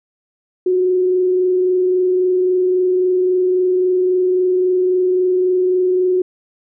sine tone with frequency modulation, 366.6 Hz, F#4, 16 cents flat, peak -12 dBFS, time 0.66-6.22 s, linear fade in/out 5 ms, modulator 23.7 Hz, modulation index 0.22, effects none

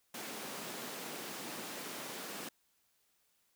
pink high-pass noise, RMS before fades -44 dBFS, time 0.14-2.49 s, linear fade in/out 5 ms, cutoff 190 Hz, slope 24 dB/octave, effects white hiss -75 dBFS RMS until 3.55 s

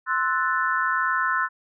sine chord, F# half-diminished seventh, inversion second, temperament equal, 1046.5 / 1318.5 / 1480 / 1760 Hz, C6 / E6 / F#6 / A6, 0 / 0 / 0 / 0 cents, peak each -26 / -26 / -25 / -28 dBFS, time 0.06-1.49 s, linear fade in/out 50 ms, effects none

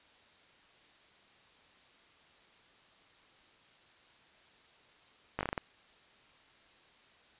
slowing click train, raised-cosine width 0.5 ms, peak -18 dBFS, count 7, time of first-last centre 5.39-5.578 s, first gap 18 ms, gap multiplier 1.22, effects white hiss -62 dBFS RMS until 7.39 s + resampled to 8000 Hz

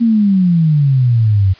sine exponential sweep, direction down, 237.5 to 92.5 Hz, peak -8 dBFS, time 0-1.54 s, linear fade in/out 20 ms, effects white hiss -43 dBFS RMS until 1.59 s + resampled to 11025 Hz

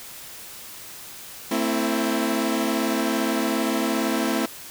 sawtooth chord, A minor, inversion none, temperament equal with one note detuned, 224.1 / 261.6 / 329.6 Hz, A3 / C4 / E4, +32 / 0 / 0 cents, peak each -22 dBFS, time 1.51-4.46 s, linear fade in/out 5 ms, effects white hiss -40 dBFS RMS until 4.7 s

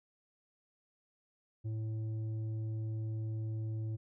triangle tone with tanh clipping, 110 Hz, A2, in tune, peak -36 dBFS, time 1.64-3.97 s, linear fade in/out 20 ms, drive 11 dB, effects none

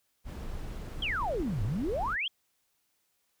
brown noise, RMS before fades -38 dBFS, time 0.24-2.17 s, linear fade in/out 50 ms
sine exponential two-way sweep, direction down then up, 3359 to 92.8 to 3359 Hz, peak -29 dBFS, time 1.02-2.28 s, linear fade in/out 5 ms, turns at 1.63 s
effects white hiss -75 dBFS RMS until 3.4 s

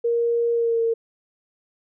sine tone with pitch glide, 469 to 458 Hz, A#4 to A#4, +11 to -31 cents, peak -18 dBFS, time 0.04-0.94 s, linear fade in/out 10 ms, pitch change -42 cents, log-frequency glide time 0.53-0.81 s, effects none

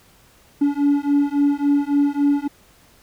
triangle beating tone pair, 284.2 / 287.8 Hz, C#4 / D4, +43 / -35 cents, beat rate 3.6 Hz, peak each -16 / -16 dBFS, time 0.61-2.48 s, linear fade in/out 10 ms, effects tanh soft clip ceiling -7 dBFS + pink hiss -53 dBFS RMS until 3.02 s

